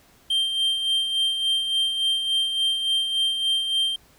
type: tone with tremolo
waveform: triangle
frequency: 3160 Hz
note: G7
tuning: 13 cents sharp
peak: -17 dBFS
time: 0.3-3.96 s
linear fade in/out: 5 ms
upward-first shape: sine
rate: 3.5 Hz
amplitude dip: 50%
effects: pink hiss -56 dBFS RMS until 4.18 s